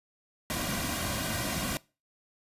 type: noise with comb filter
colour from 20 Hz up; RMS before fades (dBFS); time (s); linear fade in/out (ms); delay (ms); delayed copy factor
pink; -32; 0.5-1.77; 0; 2.3; -0.7
effects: noise-tail reverb RT60 0.3 s tail -22 dB re dry + resampled to 32000 Hz